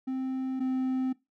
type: tone pair in turn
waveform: triangle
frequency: 261.6 / 259.6 Hz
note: C4 / C4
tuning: 0 / -13 cents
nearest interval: unison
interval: 13 cents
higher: first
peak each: -27 / -24 dBFS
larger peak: second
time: 0.07-0.6 / 0.6-1.13 s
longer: neither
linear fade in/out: 10 ms
effects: noise-tail reverb RT60 0.2 s tail -19 dB re dry